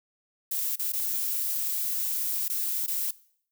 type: noise with dropouts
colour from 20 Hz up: violet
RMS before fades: -29 dBFS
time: 0.51-3.11 s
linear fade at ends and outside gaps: 5 ms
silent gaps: 0.758-0.793 / 0.922-0.933 / 2.482-2.498 / 2.864-2.878 s
effects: noise-tail reverb RT60 0.6 s tail -20 dB re dry